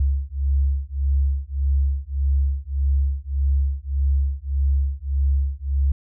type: beating tone pair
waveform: sine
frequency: 68.1 / 69.8 Hz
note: C#2 / C#2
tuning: -30 / +13 cents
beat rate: 1.7 Hz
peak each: -21 dBFS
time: 0-5.92 s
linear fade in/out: 5 ms
effects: none